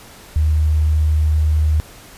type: tone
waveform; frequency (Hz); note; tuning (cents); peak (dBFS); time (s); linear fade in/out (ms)
sine; 77; D#2; -17; -12; 0.36-1.8; 0
effects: pink hiss -41 dBFS RMS until 2.17 s + resampled to 32000 Hz